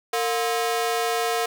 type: ring-modulated tone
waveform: sawtooth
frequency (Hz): 585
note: D5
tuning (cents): -7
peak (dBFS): -15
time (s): 0.13-1.46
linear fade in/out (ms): 5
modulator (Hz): 127
effects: none